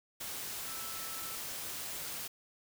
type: tone in noise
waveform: sine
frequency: 1318.5 Hz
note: E6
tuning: in tune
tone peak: -49 dBFS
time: 0.67-1.36 s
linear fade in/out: 10 ms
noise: white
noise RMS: -41 dBFS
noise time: 0.2-2.28 s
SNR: -11 dB
effects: none